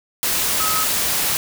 sine tone in noise, 1275 Hz, D#6, 42 cents sharp, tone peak -22 dBFS, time 0.6-0.84 s, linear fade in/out 0 ms, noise white, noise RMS -20 dBFS, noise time 0.23-1.37 s, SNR -5 dB, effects none

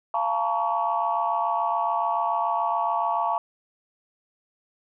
sine tone cluster, 690 / 870 / 937 / 1126 Hz, F5 / A5 / A#5 / C#6, -21 / -20 / +9 / +27 cents, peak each -27 dBFS, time 0.14-3.38 s, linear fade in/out 2 ms, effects tanh soft clip ceiling -12 dBFS

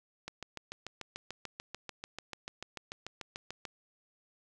click train, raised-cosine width 0.2 ms, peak -23 dBFS, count 24, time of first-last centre 0.28-3.652 s, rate 6.82 Hz, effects none

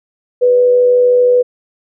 sine tone with amplitude modulation, 493.9 Hz, B4, in tune, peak -5 dBFS, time 0.41-1.43 s, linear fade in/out 20 ms, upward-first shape sine, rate 93.3 Hz, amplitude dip 30%, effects none

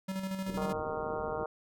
square tone with tremolo, 190.9 Hz, G3, 46 cents flat, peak -33 dBFS, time 0.08-0.73 s, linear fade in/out 10 ms, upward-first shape square, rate 13 Hz, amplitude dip 45%
white low-pass noise, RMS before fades -43 dBFS, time 0.47-1.44 s, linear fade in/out 5 ms, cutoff 500 Hz, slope 48 dB/octave
harmonic tone, 154.6 Hz, D#3, 11 cents flat, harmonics 3 / 4 / 5 / 6 / 7 / 8 / 9, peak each -37 / -39 / -41 / -43 / -44 / -45 / -46 dBFS, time 0.57-1.46 s, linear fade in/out 2 ms
effects none

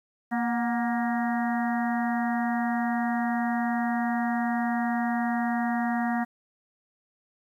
harmonic tone with a mistuned harmonic, 234.7 Hz, A#3, 12 cents sharp, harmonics 1 / 3 / 4 / 5 / 6 / 7 / 8, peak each -26 / -30 / -37 / -40 / -40 / -39 / -36 dBFS, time 0.31-6.25 s, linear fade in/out 20 ms, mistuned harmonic 3, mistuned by +55 cents, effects 10-bit

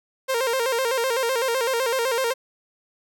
sawtooth tone with vibrato, 494.7 Hz, B4, 3 cents sharp, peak -17 dBFS, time 0.28-2.34 s, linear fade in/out 20 ms, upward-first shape square, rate 7.9 Hz, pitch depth 110 cents each way, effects none

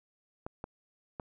clicks, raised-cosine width 1 ms, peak -24 dBFS, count 3, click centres 0.465 / 0.641 / 1.198 s, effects none

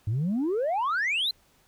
sine exponential sweep, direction up, 98.9 to 4200 Hz, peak -22 dBFS, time 0.07-1.31 s, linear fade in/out 5 ms, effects tanh soft clip ceiling -22 dBFS + pink hiss -63 dBFS RMS until 1.67 s

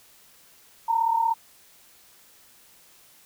sine tone pair together, 907.3 / 944 Hz, A#5 / A#5, -47 / +22 cents, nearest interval minor second, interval 69 cents, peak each -21 / -26 dBFS, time 0.88-1.34 s, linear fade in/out 10 ms, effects white hiss -55 dBFS RMS until 3.25 s

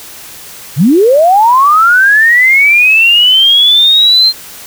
sine linear sweep, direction up, 116.54 to 4186 Hz, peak -3 dBFS, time 0.76-4.33 s, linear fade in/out 50 ms, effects white hiss -30 dBFS RMS until 4.66 s

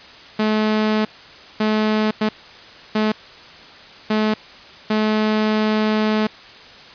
sawtooth tone bursts at uneven times, 215.2 Hz, A3, 38 cents flat, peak -12 dBFS, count 6, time 0.39-1.05 / 1.6-2.11 / 2.21-2.29 / 2.95-3.12 / 4.1-4.34 / 4.9-6.27 s, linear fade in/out 5 ms, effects white hiss -41 dBFS RMS until 6.94 s + resampled to 11025 Hz

